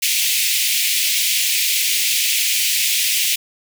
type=high-pass noise; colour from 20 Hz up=pink; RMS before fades=-18 dBFS; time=0.02-3.36 s; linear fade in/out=10 ms; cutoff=2200 Hz; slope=48 dB/octave; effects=none